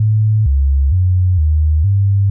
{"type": "tone with pitch steps", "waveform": "sine", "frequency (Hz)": [107.9, 68.7, 91.3, 77, 99.2], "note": ["A2", "C#2", "F#2", "D#2", "G2"], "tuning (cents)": [-33, -15, -23, -17, 21], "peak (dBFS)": -9, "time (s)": [0, 2.3], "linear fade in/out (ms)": 5, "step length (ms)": 460, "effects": []}